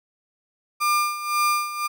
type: tone with tremolo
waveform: 35% pulse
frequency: 1200 Hz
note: D6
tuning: 37 cents sharp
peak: -16 dBFS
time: 0.8-1.88 s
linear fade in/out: 20 ms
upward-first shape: sine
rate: 1.9 Hz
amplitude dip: 75%
effects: none